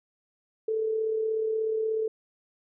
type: tone with amplitude modulation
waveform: sine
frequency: 440 Hz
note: A4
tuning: in tune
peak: -23 dBFS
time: 0.68-2.08 s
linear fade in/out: 5 ms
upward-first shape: sine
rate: 36.6 Hz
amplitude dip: 40%
effects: none